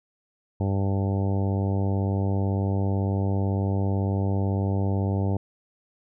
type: harmonic tone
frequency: 98 Hz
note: G2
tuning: in tune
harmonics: 1 / 2 / 3 / 4 / 5 / 6 / 7 / 8 / 9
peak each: -23 / -29 / -33 / -35 / -37 / -39 / -40 / -41 / -42 dBFS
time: 0.6-5.37 s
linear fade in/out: 5 ms
effects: none